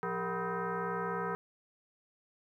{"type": "tone with frequency modulation", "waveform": "sine", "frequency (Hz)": 401.7, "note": "G4", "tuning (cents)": 42, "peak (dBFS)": -32, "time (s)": [0.03, 1.35], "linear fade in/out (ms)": 0, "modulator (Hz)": 289, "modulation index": 4, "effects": ["12-bit"]}